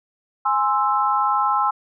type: chord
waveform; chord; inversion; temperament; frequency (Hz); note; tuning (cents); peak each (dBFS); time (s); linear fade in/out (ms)
sine; Ab augmented; none; equal; 830.6 / 1046.5 / 1318.5; Ab5 / C6 / E6; 0 / 0 / 0; -21; 0.45-1.71; 10
effects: none